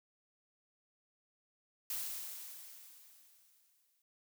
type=noise with exponential decay; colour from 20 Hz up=blue; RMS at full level=-38 dBFS; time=1.9-4.02 s; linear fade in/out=2 ms; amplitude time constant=460 ms; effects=noise-tail reverb RT60 0.1 s tail -26 dB re dry